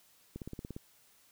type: click train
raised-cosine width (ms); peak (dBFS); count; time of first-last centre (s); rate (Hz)
3; -28; 8; 0.36-0.765; 17.3
effects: white hiss -65 dBFS RMS until 1.31 s